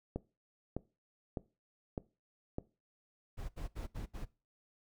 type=click train; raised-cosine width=2 ms; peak=-23 dBFS; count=5; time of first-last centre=0.16-2.584 s; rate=1.65 Hz
type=noise bursts; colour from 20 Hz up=brown; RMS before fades=-41 dBFS; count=5; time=3.37-4.254 s; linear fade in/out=20 ms; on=120 ms; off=71 ms
effects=noise-tail reverb RT60 0.3 s tail -20 dB re dry